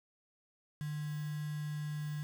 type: tone with quantisation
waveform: sine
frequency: 150.1 Hz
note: D3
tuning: 38 cents sharp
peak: -36 dBFS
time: 0.81-2.23 s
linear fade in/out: 0 ms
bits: 8
effects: none